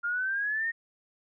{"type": "exponential sweep", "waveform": "sine", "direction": "up", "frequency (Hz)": [1396.9, 1864.7], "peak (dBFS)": -27, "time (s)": [0.03, 0.72], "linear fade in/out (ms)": 20, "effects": []}